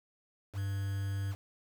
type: tone with quantisation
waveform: triangle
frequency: 98.6 Hz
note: G2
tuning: 11 cents sharp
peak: -30 dBFS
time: 0.53-1.36 s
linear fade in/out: 50 ms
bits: 8
effects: none